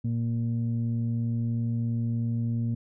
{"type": "tone pair together", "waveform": "sine", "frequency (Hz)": [116.11, 233.1], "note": ["A#2", "A#3"], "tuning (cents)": [-6, 0], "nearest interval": "octave", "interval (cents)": 1206, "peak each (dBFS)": [-25, -29], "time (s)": [0.04, 2.75], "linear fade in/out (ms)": 10, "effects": ["tanh soft clip ceiling -20 dBFS"]}